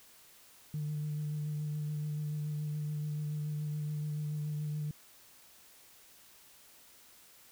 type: tone with vibrato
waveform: sine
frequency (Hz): 150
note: D3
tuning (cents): +37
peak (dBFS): -32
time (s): 0.74-4.91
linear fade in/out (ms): 2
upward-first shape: sine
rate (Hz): 7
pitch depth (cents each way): 19
effects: tanh soft clip ceiling -30 dBFS + white hiss -59 dBFS RMS until 7.51 s